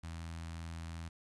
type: tone with notch filter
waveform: sawtooth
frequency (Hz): 82.7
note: E2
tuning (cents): +6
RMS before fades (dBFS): -44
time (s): 0.03-1.09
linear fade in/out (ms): 10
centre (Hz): 440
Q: 0.75
effects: resampled to 24000 Hz + 12-bit